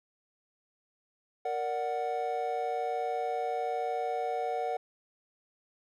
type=chord; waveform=triangle; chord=Bb augmented; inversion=none; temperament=equal; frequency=466.2 / 587.3 / 740 Hz; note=Bb4 / D5 / F#5; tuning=0 / 0 / 0 cents; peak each=-33 / -36 / -30 dBFS; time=1.45-4.77 s; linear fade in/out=5 ms; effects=none